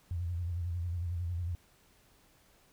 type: tone with vibrato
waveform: sine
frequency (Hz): 86.7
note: F2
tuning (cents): -12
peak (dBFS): -32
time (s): 0.11-1.55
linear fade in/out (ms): 0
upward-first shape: square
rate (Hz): 11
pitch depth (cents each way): 59
effects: pink hiss -65 dBFS RMS until 2.72 s